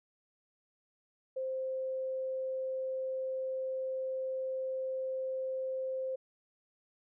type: tone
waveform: sine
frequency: 523.3 Hz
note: C5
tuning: in tune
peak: -33 dBFS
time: 1.36-6.16 s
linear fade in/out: 10 ms
effects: none